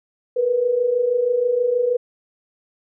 sine tone pair together, 466.2 / 492.5 Hz, A#4 / B4, 0 / -5 cents, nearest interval minor second, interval 95 cents, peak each -23 / -17 dBFS, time 0.36-1.97 s, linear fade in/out 10 ms, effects none

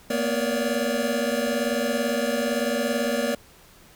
square tone cluster, 228.5 / 246.3 / 471.8 / 562 / 583 Hz, A#3 / B3 / A#4 / C#5 / D5, -34 / -5 / +21 / +24 / -13 cents, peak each -30 dBFS, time 0.1-3.35 s, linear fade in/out 5 ms, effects pink hiss -52 dBFS RMS until 3.95 s

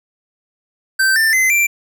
square tone with pitch steps, 1554 / 1785.1 / 2051 / 2355 Hz, G6 / A6 / C7 / D7, -16 / +25 / -35 / +4 cents, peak -12 dBFS, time 0.99-1.67 s, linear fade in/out 10 ms, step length 170 ms, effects none

